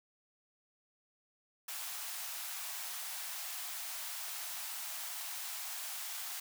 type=high-pass noise; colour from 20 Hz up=white; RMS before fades=-42 dBFS; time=1.68-6.4 s; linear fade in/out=5 ms; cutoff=640 Hz; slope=96 dB/octave; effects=none